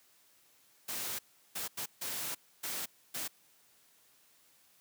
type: noise bursts at uneven times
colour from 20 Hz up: white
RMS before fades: -38 dBFS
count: 6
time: 0.88-1.19 / 1.55-1.68 / 1.77-1.86 / 2.01-2.35 / 2.63-2.86 / 3.14-3.28 s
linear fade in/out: 10 ms
effects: white hiss -66 dBFS RMS until 4.8 s + high-pass 100 Hz 12 dB/octave